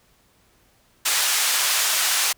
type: band-pass noise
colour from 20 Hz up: white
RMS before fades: -21 dBFS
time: 1.05-2.33 s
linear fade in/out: 10 ms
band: 890 to 9400 Hz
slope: 12 dB/octave
effects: pink hiss -60 dBFS RMS until 2.37 s